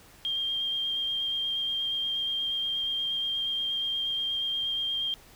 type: tone with vibrato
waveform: sine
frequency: 3198 Hz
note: G7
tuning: 34 cents sharp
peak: -27 dBFS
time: 0.25-5.14 s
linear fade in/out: 0 ms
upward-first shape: square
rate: 8.4 Hz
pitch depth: 11 cents each way
effects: pink hiss -54 dBFS RMS until 5.35 s